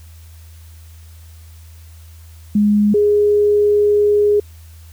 sine tone pair in turn, 207.7 / 414.2 Hz, G#3 / G#4, 0 / -5 cents, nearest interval octave, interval 1195 cents, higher second, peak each -10 dBFS, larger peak neither, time 2.55-2.94 / 2.94-4.4 s, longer second, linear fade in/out 5 ms, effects added 81 Hz sine -37 dBFS peak until 4.92 s + white hiss -50 dBFS RMS until 4.92 s

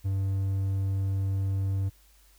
triangle tone, 97 Hz, G2, 18 cents flat, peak -23 dBFS, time 0.04-1.9 s, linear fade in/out 20 ms, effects added 50 Hz sine -58 dBFS peak until 2.38 s + white hiss -62 dBFS RMS until 2.38 s

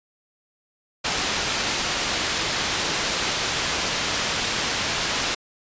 white low-pass noise, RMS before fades -25 dBFS, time 1.04-5.35 s, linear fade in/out 10 ms, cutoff 5100 Hz, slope 12 dB/octave, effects resampled to 16000 Hz

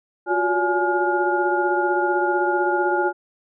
sine tone cluster, 355.3 / 371 / 571 / 843 / 1420 Hz, F4 / F#4 / D5 / G#5 / F6, +30 / +5 / -49 / +26 / +28 cents, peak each -22 / -29 / -27 / -22 / -25 dBFS, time 0.26-3.13 s, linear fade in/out 50 ms, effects none

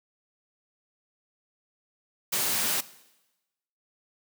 white high-pass noise, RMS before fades -27 dBFS, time 2.32-2.81 s, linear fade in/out 10 ms, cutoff 110 Hz, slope 96 dB/octave, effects noise-tail reverb RT60 1.0 s tail -18 dB re dry

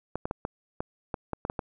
clicks, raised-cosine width 1 ms, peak -16 dBFS, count 10, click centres 0.156 / 0.255 / 0.311 / 0.451 / 0.805 / 1.142 / 1.333 / 1.451 / 1.499 / 1.592 s, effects none

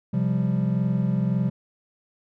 triangle chord, C suspended fourth, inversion none, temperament just, 130.81 / 174.42 / 196.22 Hz, C3 / F3 / G3, 0 / -2 / +2 cents, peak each -23 dBFS, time 0.13-1.5 s, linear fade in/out 10 ms, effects none

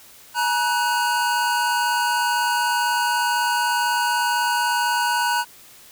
square tone cluster, 852 / 952 / 1490 Hz, G#5 / A#5 / F#6, +44 / +36 / +12 cents, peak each -28 / -22 / -24 dBFS, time 0.34-5.45 s, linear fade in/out 50 ms, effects white hiss -47 dBFS RMS until 5.91 s

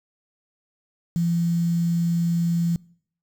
sine tone with quantisation, 170 Hz, F3, 46 cents flat, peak -19 dBFS, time 1.16-2.76 s, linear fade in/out 0 ms, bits 7, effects noise-tail reverb RT60 0.6 s tail -24 dB re dry

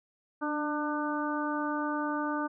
harmonic tone with a mistuned harmonic, 299.3 Hz, D4, 33 cents sharp, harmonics 1 / 2 / 3 / 4 / 5, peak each -32 / -38 / -36 / -36 / -38 dBFS, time 0.41-2.48 s, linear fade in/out 20 ms, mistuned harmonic 1, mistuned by -24 cents, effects none

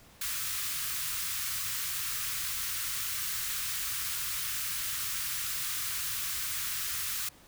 white band-stop noise, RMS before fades -34 dBFS, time 0.21-7.29 s, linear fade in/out 5 ms, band 140 to 1100 Hz, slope 48 dB/octave, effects pink hiss -57 dBFS RMS until 7.47 s

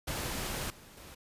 pink noise with level steps, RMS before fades -36 / -54 / -50 dBFS, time 0.07-1.15 s, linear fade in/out 10 ms, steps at 0.7 / 0.97 s, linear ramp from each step 2 ms, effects resampled to 32000 Hz

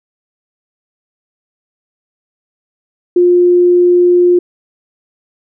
sine tone, 354.3 Hz, F4, 25 cents sharp, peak -5 dBFS, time 3.16-4.39 s, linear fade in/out 5 ms, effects none

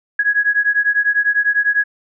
sine beating tone pair, 1661.2 / 1671.2 Hz, G#6 / G#6, 0 / +10 cents, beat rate 10 Hz, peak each -16 dBFS, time 0.19-1.84 s, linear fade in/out 5 ms, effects none

